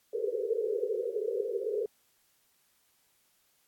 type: band-pass noise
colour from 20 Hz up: white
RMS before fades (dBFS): -32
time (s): 0.13-1.86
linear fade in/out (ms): 2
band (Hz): 400 to 490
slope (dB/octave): 96
effects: white hiss -70 dBFS RMS until 3.67 s + AAC 64 kbps